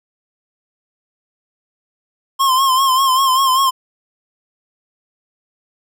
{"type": "tone with vibrato", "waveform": "square", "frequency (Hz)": 1058, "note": "C6", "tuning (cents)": 19, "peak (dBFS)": -12, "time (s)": [2.39, 3.71], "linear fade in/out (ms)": 20, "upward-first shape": "sine", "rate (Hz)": 5.1, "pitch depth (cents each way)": 61, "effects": []}